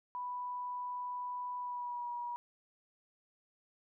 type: tone with pitch glide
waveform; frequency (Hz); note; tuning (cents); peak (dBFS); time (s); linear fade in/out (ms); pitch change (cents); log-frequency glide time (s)
sine; 987.8 to 962.5; B5 to B5; 0 to -45; -37; 0.15-2.36; 0; -45; 1.58-2.09
effects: none